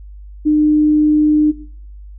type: tone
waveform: sine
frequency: 302.6 Hz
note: D#4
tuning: 48 cents flat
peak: -9 dBFS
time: 0.45-1.52 s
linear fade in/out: 20 ms
effects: noise-tail reverb RT60 0.6 s tail -19 dB re dry + added 50 Hz sine -32 dBFS peak until 2.18 s